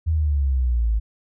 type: exponential sweep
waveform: sine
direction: down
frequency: 82.41 to 52.8 Hz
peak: -17 dBFS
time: 0.06-1 s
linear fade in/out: 20 ms
effects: none